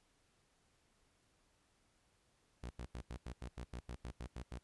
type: tone bursts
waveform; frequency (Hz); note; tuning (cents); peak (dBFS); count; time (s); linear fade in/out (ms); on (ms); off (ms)
sawtooth; 60.4; B1; -38; -40; 13; 2.63-4.587; 5; 73; 84
effects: pink hiss -75 dBFS RMS until 4.63 s + resampled to 24000 Hz